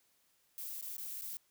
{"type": "noise with dropouts", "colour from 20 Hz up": "violet", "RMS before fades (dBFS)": -43, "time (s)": [0.58, 1.37], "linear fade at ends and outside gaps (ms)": 0, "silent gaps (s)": [[0.811, 0.825], [0.967, 0.981], [1.211, 1.22]], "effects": ["white hiss -73 dBFS RMS until 1.5 s"]}